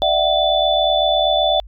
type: tone cluster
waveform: sine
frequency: 600 / 668 / 753 / 3490 Hz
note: D5 / E5 / F#5 / A7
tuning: +37 / +23 / +30 / -15 cents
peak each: -19 dBFS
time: 0.02-1.6 s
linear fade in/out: 0 ms
effects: added 50 Hz sine -35 dBFS peak until 1.67 s

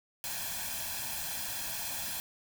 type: noise with comb filter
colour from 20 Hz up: white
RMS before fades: -37 dBFS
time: 0.24-2.2 s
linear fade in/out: 0 ms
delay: 1.2 ms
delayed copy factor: +0.7
effects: none

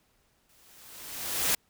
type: noise with exponential growth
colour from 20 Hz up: white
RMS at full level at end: -24 dBFS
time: 0.49-1.55 s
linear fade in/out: 5 ms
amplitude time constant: 230 ms
effects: pink hiss -69 dBFS RMS until 1.69 s

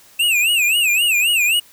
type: tone with vibrato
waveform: square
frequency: 2637 Hz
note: E7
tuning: in tune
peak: -14 dBFS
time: 0.19-1.6 s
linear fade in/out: 10 ms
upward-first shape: sine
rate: 3.8 Hz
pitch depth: 170 cents each way
effects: white hiss -48 dBFS RMS until 1.72 s

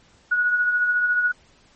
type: tone with tremolo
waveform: sine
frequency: 1460 Hz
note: F#6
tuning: 24 cents flat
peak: -15 dBFS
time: 0.31-1.32 s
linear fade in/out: 10 ms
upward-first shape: triangle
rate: 14 Hz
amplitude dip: 50%
effects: pink hiss -56 dBFS RMS until 1.75 s + MP3 32 kbps

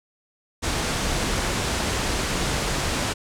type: low-pass noise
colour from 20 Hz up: pink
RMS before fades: -25 dBFS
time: 0.62-3.14 s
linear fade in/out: 20 ms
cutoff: 9200 Hz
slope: 24 dB/octave
effects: none

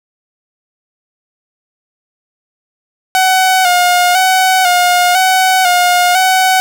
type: tone with vibrato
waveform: sawtooth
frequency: 732 Hz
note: F#5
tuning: 19 cents flat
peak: -4 dBFS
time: 3.15-6.6 s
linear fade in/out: 0 ms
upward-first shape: square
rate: 1 Hz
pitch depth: 44 cents each way
effects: none

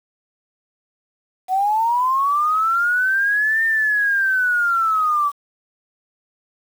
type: linear two-way sweep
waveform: sine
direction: up then down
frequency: 731 to 1813 to 1139 Hz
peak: -15 dBFS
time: 1.48-5.32 s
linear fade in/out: 50 ms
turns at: 3.64 s
effects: 7-bit

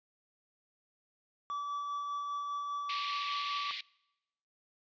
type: tone with tremolo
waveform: triangle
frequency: 1153 Hz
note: D6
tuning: 32 cents flat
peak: -32 dBFS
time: 1.5-3.71 s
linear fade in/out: 0 ms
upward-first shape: sine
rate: 5 Hz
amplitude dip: 25%
type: band-pass noise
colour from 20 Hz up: white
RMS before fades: -40 dBFS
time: 2.89-3.81 s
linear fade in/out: 5 ms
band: 2000 to 4300 Hz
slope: 48 dB/octave
effects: noise-tail reverb RT60 0.9 s tail -24 dB re dry + resampled to 16000 Hz

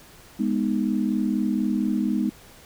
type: chord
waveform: sine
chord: G# minor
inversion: none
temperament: equal with one note detuned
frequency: 206.8 / 246.9 / 311.1 Hz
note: G#3 / B3 / D#4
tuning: -7 / 0 / 0 cents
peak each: -24 / -25 / -27 dBFS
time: 0.39-2.3 s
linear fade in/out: 10 ms
effects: pink hiss -49 dBFS RMS until 2.65 s

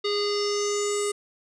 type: tone with low-pass filter sweep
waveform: square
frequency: 410.6 Hz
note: G#4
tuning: 20 cents flat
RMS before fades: -26 dBFS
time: 0.04-1.12 s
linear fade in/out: 10 ms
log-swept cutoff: 4100 to 8600 Hz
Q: 6.8
effects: none

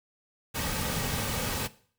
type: noise with comb filter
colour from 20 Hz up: pink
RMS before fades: -31 dBFS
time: 0.54-1.68 s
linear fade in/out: 20 ms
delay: 2.9 ms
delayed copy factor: -0.5
effects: noise-tail reverb RT60 0.5 s tail -18 dB re dry

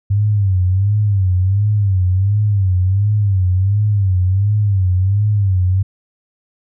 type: tone with vibrato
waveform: sine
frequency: 98 Hz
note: G2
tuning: in tune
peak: -11 dBFS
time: 0.1-5.83 s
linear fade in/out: 10 ms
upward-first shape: sine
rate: 1.4 Hz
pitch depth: 130 cents each way
effects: none

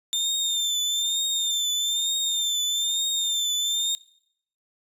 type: tone with vibrato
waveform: 30% pulse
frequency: 3600 Hz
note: A7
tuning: 39 cents sharp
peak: -20 dBFS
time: 0.13-3.95 s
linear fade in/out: 0 ms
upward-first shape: triangle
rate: 1.1 Hz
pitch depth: 57 cents each way
effects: noise-tail reverb RT60 0.7 s tail -22 dB re dry + resampled to 32000 Hz

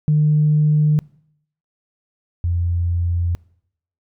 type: tone pair in turn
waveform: sine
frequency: 151.2 / 86.42 Hz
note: D#3 / F2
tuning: -49 / -18 cents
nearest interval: minor seventh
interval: 969 cents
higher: first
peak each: -11 / -16 dBFS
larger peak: first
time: 0.08-0.99 / 2.44-3.35 s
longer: neither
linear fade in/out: 0 ms
effects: noise-tail reverb RT60 0.7 s tail -24 dB re dry + tanh soft clip ceiling -7 dBFS

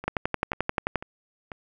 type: two click trains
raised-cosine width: 0.5 ms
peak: -21 / -9 dBFS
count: 4 / 11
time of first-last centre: 0.04-1.518 / 0.08-0.957 s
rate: 2.03 / 11.4 Hz
effects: none

